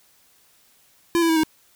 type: tone with pitch steps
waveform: square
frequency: 340 / 331.5 / 323.1 / 315 Hz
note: F4 / E4 / E4 / D#4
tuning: -46 / +10 / -35 / +21 cents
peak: -17 dBFS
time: 1.15-1.434 s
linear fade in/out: 0 ms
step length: 71 ms
effects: white hiss -58 dBFS RMS until 1.75 s